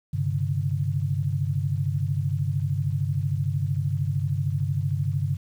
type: chord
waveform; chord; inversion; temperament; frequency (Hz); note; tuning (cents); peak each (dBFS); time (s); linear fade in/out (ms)
sine; G suspended fourth; none; equal with one note detuned; 98 / 133.72 / 146.83; G2 / C3 / D3; 0 / +38 / 0; -27; 0.13-5.37; 10
effects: 9-bit